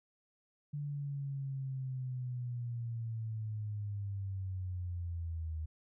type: linear sweep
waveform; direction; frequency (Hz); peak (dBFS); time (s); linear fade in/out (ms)
sine; down; 146.5 to 77.9; -36; 0.73-5.66; 10
effects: none